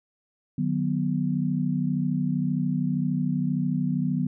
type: chord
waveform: sine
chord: B major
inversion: first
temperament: equal with one note detuned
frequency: 151.92 / 185 / 246.9 Hz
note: D#3 / F#3 / B3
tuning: -41 / 0 / 0 cents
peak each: -27 dBFS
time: 0.58-4.27 s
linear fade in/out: 5 ms
effects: none